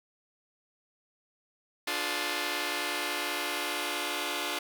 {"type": "chord", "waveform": "5% pulse", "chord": "D diminished seventh", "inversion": "none", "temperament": "just", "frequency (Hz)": [293.7, 352.4, 422.9, 507.5], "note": ["D4", "F4", "Ab4", "Cb5"], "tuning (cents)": [0, 16, 31, 47], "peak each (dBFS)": [-24, -23, -26, -28], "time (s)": [1.87, 4.59], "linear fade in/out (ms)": 5, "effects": []}